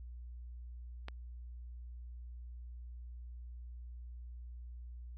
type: click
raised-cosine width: 0.3 ms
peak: -27 dBFS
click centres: 1.084 s
effects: added 60 Hz sine -45 dBFS peak until 5.17 s